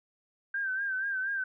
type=tone with vibrato; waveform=sine; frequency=1568 Hz; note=G6; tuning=in tune; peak=-29 dBFS; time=0.54-1.44 s; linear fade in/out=5 ms; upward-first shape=sine; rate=4.2 Hz; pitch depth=62 cents each way; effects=none